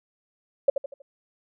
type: tone with echo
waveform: sine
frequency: 554.4 Hz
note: C#5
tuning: in tune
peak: -13 dBFS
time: 0.68-0.7 s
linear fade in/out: 5 ms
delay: 80 ms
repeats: 4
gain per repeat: -8 dB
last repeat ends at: 1.02 s
effects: none